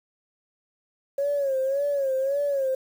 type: tone with vibrato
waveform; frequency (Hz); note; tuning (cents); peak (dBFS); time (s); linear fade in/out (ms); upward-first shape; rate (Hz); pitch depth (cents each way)
sine; 550; C#5; -14; -21; 1.18-2.75; 5; sine; 1.8; 81
effects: tanh soft clip ceiling -17 dBFS + 8-bit